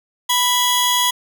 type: tone pair together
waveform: sawtooth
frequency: 987.8 / 3323 Hz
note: B5 / G#7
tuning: 0 / 0 cents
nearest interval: octave + major sixth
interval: 2100 cents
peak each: -14 dBFS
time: 0.29-1.11 s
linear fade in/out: 10 ms
effects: none